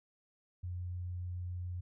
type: tone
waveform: sine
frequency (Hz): 89.3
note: F2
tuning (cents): +39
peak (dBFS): -37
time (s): 0.63-1.81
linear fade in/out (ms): 10
effects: none